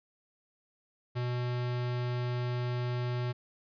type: tone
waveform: square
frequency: 122.9 Hz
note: B2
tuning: 8 cents flat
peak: -31 dBFS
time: 1.15-3.33 s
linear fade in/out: 20 ms
effects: resampled to 11025 Hz